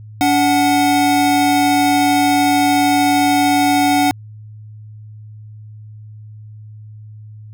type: tone pair together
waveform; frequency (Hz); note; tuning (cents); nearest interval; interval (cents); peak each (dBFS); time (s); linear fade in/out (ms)
square; 286.4 / 742; D4 / F#5; -43 / +5; octave + major third; 1648; -15; 0.21-4.11; 0
effects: added 107 Hz sine -33 dBFS peak until 7.53 s